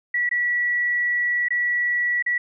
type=tone with dropouts; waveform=sine; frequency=1942 Hz; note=B6; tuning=30 cents flat; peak=-19 dBFS; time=0.14-2.38 s; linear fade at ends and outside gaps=5 ms; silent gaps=0.292-0.312 / 1.485-1.505 / 2.225-2.262 s; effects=none

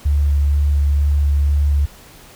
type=tone with vibrato; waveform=sine; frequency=72 Hz; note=D2; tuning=34 cents flat; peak=-12 dBFS; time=0.05-1.86 s; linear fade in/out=10 ms; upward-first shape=square; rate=2.1 Hz; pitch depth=9 cents each way; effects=pink hiss -43 dBFS RMS until 2.35 s

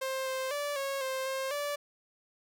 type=tone with pitch steps; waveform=sawtooth; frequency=528 / 524 / 580 / 548 / 526 / 532 / 580 Hz; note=C5 / C5 / D5 / C#5 / C5 / C5 / D5; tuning=+16 / +2 / -22 / -20 / +9 / +29 / -22 cents; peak=-28 dBFS; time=0.01-1.76 s; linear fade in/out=10 ms; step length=250 ms; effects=none

